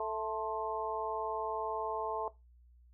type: harmonic tone with a mistuned harmonic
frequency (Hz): 220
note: A3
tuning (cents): 0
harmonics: 2 / 3 / 4 / 5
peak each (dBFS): -38 / -38 / -38 / -40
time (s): 0-2.28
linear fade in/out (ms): 2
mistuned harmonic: 5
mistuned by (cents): -67
effects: noise-tail reverb RT60 0.2 s tail -17 dB re dry + added 60 Hz sine -58 dBFS peak until 2.93 s